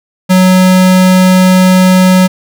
square tone, 185 Hz, F#3, in tune, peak -4 dBFS, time 0.29-2.28 s, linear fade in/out 20 ms, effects none

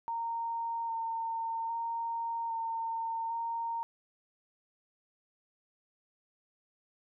sine tone with vibrato, 917 Hz, A#5, 29 cents flat, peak -32 dBFS, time 0.08-3.83 s, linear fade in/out 0 ms, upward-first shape square, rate 0.62 Hz, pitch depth 12 cents each way, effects none

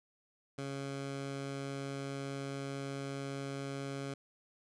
15% pulse tone, 138.1 Hz, C#3, 6 cents flat, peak -32 dBFS, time 0.58-4.14 s, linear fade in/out 5 ms, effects resampled to 22050 Hz

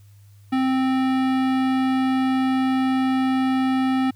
sine tone with hard clipping, 261.6 Hz, C4, in tune, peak -20 dBFS, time 0.52-4.11 s, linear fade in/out 10 ms, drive 18 dB, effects added 101 Hz sine -46 dBFS peak until 4.15 s + white hiss -62 dBFS RMS until 4.15 s

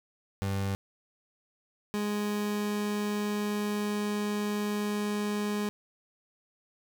30% pulse tone pair in turn, 98 / 207.7 Hz, G2 / G#3, 0 / 0 cents, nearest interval octave + minor second, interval 1300 cents, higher second, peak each -26 dBFS, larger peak neither, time 0.42-0.75 / 1.94-5.69 s, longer second, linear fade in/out 0 ms, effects none

